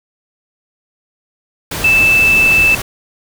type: tone in noise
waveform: sine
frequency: 2637 Hz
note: E7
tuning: in tune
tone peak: -7 dBFS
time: 1.84-2.75 s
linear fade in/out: 5 ms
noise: pink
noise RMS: -21 dBFS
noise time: 1.71-2.82 s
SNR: +11 dB
effects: none